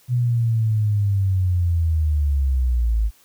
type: linear sweep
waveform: sine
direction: down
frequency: 124.4 to 51.91 Hz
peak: -16 dBFS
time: 0.08-3.11 s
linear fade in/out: 50 ms
effects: white hiss -55 dBFS RMS until 3.24 s